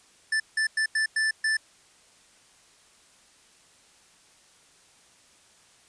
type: tone bursts at uneven times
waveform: square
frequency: 1760 Hz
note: A6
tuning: in tune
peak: -23 dBFS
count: 6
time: 0.32-0.4 / 0.57-0.67 / 0.77-0.86 / 0.95-1.06 / 1.16-1.31 / 1.44-1.57 s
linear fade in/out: 5 ms
effects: white hiss -58 dBFS RMS until 5.88 s + resampled to 22050 Hz

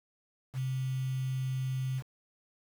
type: tone with quantisation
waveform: sine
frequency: 130.81 Hz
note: C3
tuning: in tune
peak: -30 dBFS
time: 0.53-2.03 s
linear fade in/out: 50 ms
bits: 8
effects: none

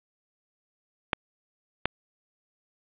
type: clicks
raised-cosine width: 0.3 ms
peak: -6 dBFS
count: 2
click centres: 1.132 / 1.856 s
effects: resampled to 8000 Hz + 7-bit

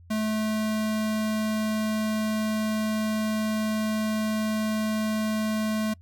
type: tone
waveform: square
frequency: 216.5 Hz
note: A3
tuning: 28 cents flat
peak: -25 dBFS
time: 0.1-5.94 s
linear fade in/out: 10 ms
effects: noise-tail reverb RT60 0.1 s tail -26 dB re dry + added 86 Hz sine -48 dBFS peak until 6.01 s

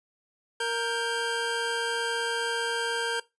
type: tone pair together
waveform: 25% pulse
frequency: 465.2 / 1580.6 Hz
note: A#4 / G6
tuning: -4 / +14 cents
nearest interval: octave + major sixth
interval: 2118 cents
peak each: -26 dBFS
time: 0.6-3.2 s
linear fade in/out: 5 ms
effects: noise-tail reverb RT60 0.2 s tail -19 dB re dry + resampled to 22050 Hz

